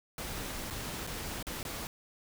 pink noise with dropouts, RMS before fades -39 dBFS, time 0.18-1.87 s, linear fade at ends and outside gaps 1 ms, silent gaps 0.702-0.707 / 1.067-1.073 / 1.427-1.468 / 1.63-1.651 s, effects none

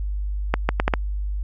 accelerating click train, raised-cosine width 0.5 ms, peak -3 dBFS, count 5, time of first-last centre 0.54-0.938 s, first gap 150 ms, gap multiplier 0.73, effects added 50 Hz sine -23 dBFS peak until 1.43 s

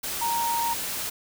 sine tone in noise, 932.3 Hz, A#5, in tune, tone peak -24 dBFS, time 0.21-0.74 s, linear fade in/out 10 ms, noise white, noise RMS -31 dBFS, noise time 0.03-1.1 s, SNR +4 dB, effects none

